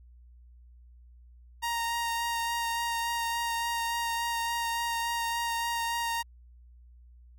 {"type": "tone with vibrato", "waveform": "sawtooth", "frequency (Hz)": 932.3, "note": "A#5", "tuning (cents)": 0, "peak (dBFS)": -25, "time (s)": [1.62, 6.23], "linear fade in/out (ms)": 20, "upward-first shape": "sine", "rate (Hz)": 3.5, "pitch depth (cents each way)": 12, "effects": ["added 60 Hz sine -51 dBFS peak until 7.38 s"]}